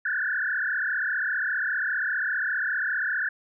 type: tone with frequency modulation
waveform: sine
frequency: 1612 Hz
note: G6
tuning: 48 cents sharp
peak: -24 dBFS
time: 0.05-3.29 s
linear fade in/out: 5 ms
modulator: 35 Hz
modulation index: 4.6
effects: none